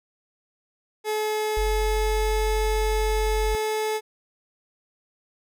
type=tone with pitch glide; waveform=30% pulse; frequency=428.6 to 432.3 Hz; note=A4 to A4; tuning=-45 to -31 cents; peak=-21 dBFS; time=1.04-4.01 s; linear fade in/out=50 ms; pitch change=+14 cents; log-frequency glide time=1.35-2.51 s
type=tone; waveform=sine; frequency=46.82 Hz; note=F#1; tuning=21 cents sharp; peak=-23 dBFS; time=1.57-3.55 s; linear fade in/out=0 ms
effects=none